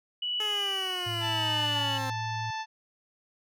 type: tone with tremolo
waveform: sine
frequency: 2949 Hz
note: F#7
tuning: 6 cents flat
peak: -27 dBFS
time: 0.22-1.98 s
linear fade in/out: 5 ms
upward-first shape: sine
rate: 0.89 Hz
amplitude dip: 45%
type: exponential sweep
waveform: 10% pulse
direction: down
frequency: 429.1 to 261.7 Hz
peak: -26 dBFS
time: 0.4-2.1 s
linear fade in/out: 2 ms
type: tone with pitch glide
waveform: sine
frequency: 110 to 111.86 Hz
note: A2 to A2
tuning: 0 to +29 cents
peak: -34 dBFS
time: 1.06-2.51 s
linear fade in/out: 10 ms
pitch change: +29 cents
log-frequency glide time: 1.36-2.12 s
type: harmonic tone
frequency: 880 Hz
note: A5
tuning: in tune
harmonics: 1 / 2 / 3 / 4 / 5 / 6 / 7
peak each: -33 / -39 / -43 / -45 / -47 / -49 / -50 dBFS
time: 1.2-2.66 s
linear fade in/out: 50 ms
effects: none